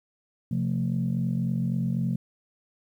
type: chord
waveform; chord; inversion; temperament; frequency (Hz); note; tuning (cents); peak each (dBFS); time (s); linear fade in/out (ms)
sine; F major; second; equal with one note detuned; 130.81 / 174.61 / 223.3; C3 / F3 / A3; 0 / 0 / +26; -27 / -27 / -29; 0.51-2.16; 5
effects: tanh soft clip ceiling -17 dBFS + 10-bit